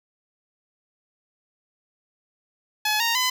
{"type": "tone with pitch steps", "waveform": "10% pulse", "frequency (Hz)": [851, 928, 1012], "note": ["G#5", "A#5", "B5"], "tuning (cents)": [42, -8, 42], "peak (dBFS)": -12, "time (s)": [2.85, 3.3], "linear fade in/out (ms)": 5, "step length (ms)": 150, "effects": []}